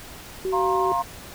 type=tone; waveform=sine; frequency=377.4 Hz; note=F#4; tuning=34 cents sharp; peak=-23 dBFS; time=0.45-0.92 s; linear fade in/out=0 ms
type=chord; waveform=sine; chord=F suspended fourth; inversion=none; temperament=equal with one note detuned; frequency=698.5 / 932.3 / 1066.6 Hz; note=F5 / Bb5 / C6; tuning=0 / 0 / +33 cents; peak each=-26 / -26 / -24 dBFS; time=0.52-1.03 s; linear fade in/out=20 ms
effects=pink hiss -41 dBFS RMS until 1.34 s